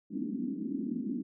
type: band-pass noise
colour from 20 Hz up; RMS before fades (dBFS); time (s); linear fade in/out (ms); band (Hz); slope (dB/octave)
pink; -35; 0.1-1.23; 20; 210 to 300; 48
effects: none